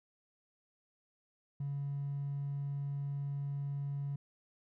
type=tone with hard clipping; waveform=triangle; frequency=141 Hz; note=C#3; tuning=30 cents sharp; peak=-35 dBFS; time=1.6-4.16 s; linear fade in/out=5 ms; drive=3 dB; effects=none

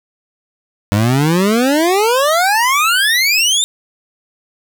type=exponential sweep; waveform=25% pulse; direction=up; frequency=98.2 to 3683 Hz; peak=-7 dBFS; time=0.92-3.64 s; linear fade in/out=0 ms; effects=7-bit

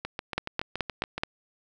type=two click trains; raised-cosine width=0.3 ms; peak=-16 / -10 dBFS; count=9 / 5; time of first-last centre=0.05-1.18 / 0.38-1.235 s; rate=7.08 / 4.68 Hz; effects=none

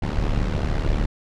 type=noise with amplitude modulation; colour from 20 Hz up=brown; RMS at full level=-18 dBFS; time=0.02-1.06 s; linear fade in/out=10 ms; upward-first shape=sine; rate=73.8 Hz; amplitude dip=80%; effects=low-pass 5000 Hz 12 dB/octave

